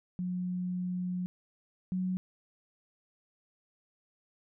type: tone pair in turn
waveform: sine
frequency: 180.7 / 184.5 Hz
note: F#3 / F#3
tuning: -41 / -5 cents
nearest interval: unison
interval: 36 cents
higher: second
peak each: -31 / -29 dBFS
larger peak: second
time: 0.19-1.26 / 1.92-2.17 s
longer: first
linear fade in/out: 0 ms
effects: none